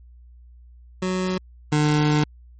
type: tone pair in turn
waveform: 25% pulse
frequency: 185 / 150.09 Hz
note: F#3 / D3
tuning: 0 / +38 cents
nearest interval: major third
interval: 362 cents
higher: first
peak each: -18 / -13 dBFS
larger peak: second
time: 1.02-1.38 / 1.72-2.24 s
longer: second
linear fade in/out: 5 ms
effects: added 60 Hz sine -44 dBFS peak until 2.59 s + MP3 32 kbps